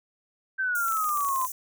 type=exponential sweep; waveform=sine; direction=down; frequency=1568 to 1011 Hz; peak=-24 dBFS; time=0.58-1.47 s; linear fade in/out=20 ms
type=high-pass noise; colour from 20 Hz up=white; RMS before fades=-35 dBFS; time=0.75-1.52 s; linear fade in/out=2 ms; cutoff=5800 Hz; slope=96 dB/octave
type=clicks; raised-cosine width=0.2 ms; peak=-27 dBFS; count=12; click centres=0.884 / 0.922 / 0.97 / 1.043 / 1.092 / 1.173 / 1.207 / 1.248 / 1.288 / 1.36 / 1.415 / 1.449 s
effects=none